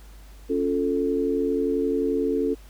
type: chord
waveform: sine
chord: Db augmented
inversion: none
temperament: equal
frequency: 277.2 / 349.2 / 440 Hz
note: Db4 / F4 / A4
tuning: 0 / 0 / 0 cents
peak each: -25 / -28 / -24 dBFS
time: 0.49-2.55 s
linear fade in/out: 20 ms
effects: added 50 Hz sine -43 dBFS peak until 2.69 s + pink hiss -54 dBFS RMS until 2.69 s